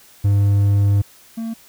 triangle tone pair in turn, 100.7 / 226.5 Hz, G2 / A#3, +47 / -50 cents, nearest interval octave + major second, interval 1403 cents, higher second, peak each -10 / -21 dBFS, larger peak first, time 0.24-1.02 / 1.37-1.54 s, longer first, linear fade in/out 10 ms, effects white hiss -48 dBFS RMS until 1.68 s

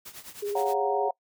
white noise with tremolo, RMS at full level -41 dBFS, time 0.05-0.74 s, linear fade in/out 10 ms, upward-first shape triangle, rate 9.6 Hz, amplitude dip 85%
sine tone with vibrato, 409.3 Hz, G#4, 25 cents flat, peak -28 dBFS, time 0.42-1.09 s, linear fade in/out 10 ms, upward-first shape sine, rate 19 Hz, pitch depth 25 cents each way
sine chord, Gb major seventh, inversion second, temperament equal with one note detuned, 554.4 / 698.5 / 743.8 / 932.3 Hz, Db5 / F5 / Gb5 / Bb5, 0 / 0 / +9 / 0 cents, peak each -31 / -33 / -28 / -31 dBFS, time 0.55-1.11 s, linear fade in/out 5 ms
effects noise-tail reverb RT60 0.1 s tail -24 dB re dry

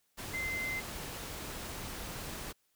sine tone in noise, 2072 Hz, C7, 17 cents flat, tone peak -34 dBFS, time 0.33-0.81 s, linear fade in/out 20 ms, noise pink, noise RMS -42 dBFS, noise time 0.17-2.53 s, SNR +5 dB, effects white hiss -75 dBFS RMS until 2.75 s

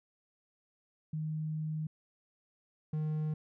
sine / triangle tone pair in turn, 155.56 / 154.13 Hz, D#3 / D#3, 0 / -16 cents, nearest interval unison, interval 16 cents, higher first, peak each -33 / -29 dBFS, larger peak second, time 1.13-1.87 / 2.93-3.34 s, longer first, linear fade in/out 5 ms, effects none

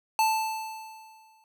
square tone with exponential decay, 880 Hz, A5, in tune, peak -20 dBFS, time 0.19-1.44 s, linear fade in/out 1 ms, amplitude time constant 270 ms, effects none

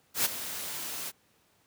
white noise with ADSR envelope, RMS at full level -24 dBFS, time 0.14-1.12 s, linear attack 110 ms, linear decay 20 ms, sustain -13 dB, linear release 38 ms, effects pink hiss -67 dBFS RMS until 1.66 s + high-pass 100 Hz 12 dB/octave

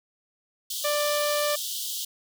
pink high-pass noise, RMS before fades -32 dBFS, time 0.7-2.05 s, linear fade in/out 5 ms, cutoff 3000 Hz, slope 96 dB/octave
harmonic tone, 590 Hz, D5, 8 cents sharp, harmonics 1 / 2 / 3 / 4 / 5 / 6 / 7 / 8 / 9 / 10, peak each -25 / -31 / -35 / -37 / -39 / -41 / -42 / -43 / -44 / -45 dBFS, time 0.84-1.56 s, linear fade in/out 10 ms
effects none

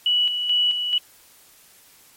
sine tone with tremolo, 2944 Hz, F#7, 9 cents flat, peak -16 dBFS, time 0.06-0.98 s, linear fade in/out 2 ms, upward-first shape square, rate 2.3 Hz, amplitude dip 50%, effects white hiss -52 dBFS RMS until 2.16 s + MP3 64 kbps

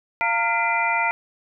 sine tone cluster, 694 / 915 / 1398 / 2031 / 2383 Hz, F5 / A#5 / F6 / B6 / D7, -11 / -32 / +1 / +48 / +25 cents, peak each -28 / -23 / -27 / -25 / -25 dBFS, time 0.21-1.11 s, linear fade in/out 0 ms, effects none

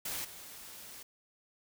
white noise with level steps, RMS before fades -38 / -49 dBFS, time 0.05-1.03 s, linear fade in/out 5 ms, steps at 0.24 s, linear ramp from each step 10 ms, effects none

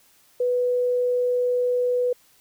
sine tone, 493.9 Hz, B4, in tune, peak -19 dBFS, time 0.4-2.13 s, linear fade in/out 5 ms, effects white hiss -58 dBFS RMS until 2.4 s

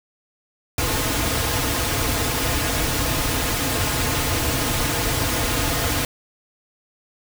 pink noise with comb filter, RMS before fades -22 dBFS, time 0.78-6.05 s, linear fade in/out 2 ms, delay 5.2 ms, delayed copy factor -0.7, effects none

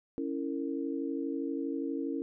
sine chord, A# diminished, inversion first, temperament equal with one note detuned, 277.2 / 329.6 / 458.2 Hz, C#4 / E4 / A#4, 0 / 0 / -30 cents, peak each -34 / -36 / -39 dBFS, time 0.18-2.22 s, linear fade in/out 0 ms, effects none

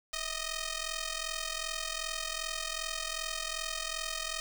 5% pulse ring-modulated tone, 622.3 Hz, D#5, in tune, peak -20 dBFS, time 0.13-4.4 s, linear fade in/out 0 ms, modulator 601 Hz, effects none

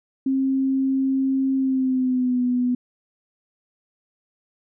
sine tone with pitch glide, 267.1 to 247.8 Hz, C4 to B3, +36 to +6 cents, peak -18 dBFS, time 0.26-2.75 s, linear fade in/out 5 ms, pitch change -130 cents, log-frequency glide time 1.56-2.42 s, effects none

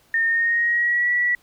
sine tone with pitch glide, 1825 to 1944.7 Hz, A#6 to B6, -37 to -27 cents, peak -17 dBFS, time 0.14-1.35 s, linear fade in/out 2 ms, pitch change +110 cents, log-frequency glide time 0.25-1.11 s, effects pink hiss -58 dBFS RMS until 1.42 s

